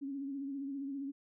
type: tone with vibrato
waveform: sine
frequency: 276.3 Hz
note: C#4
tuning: 6 cents flat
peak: -37 dBFS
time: 0.01-1.12 s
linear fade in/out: 20 ms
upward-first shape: sine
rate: 15 Hz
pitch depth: 50 cents each way
effects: none